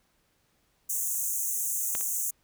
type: high-pass noise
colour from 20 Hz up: pink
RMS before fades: -30 dBFS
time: 0.89-2.31 s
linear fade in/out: 10 ms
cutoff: 6200 Hz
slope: 96 dB/octave
type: clicks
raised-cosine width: 0.3 ms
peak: -18 / -27 dBFS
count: 2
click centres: 1.951 / 2.01 s
effects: pink hiss -70 dBFS RMS until 2.43 s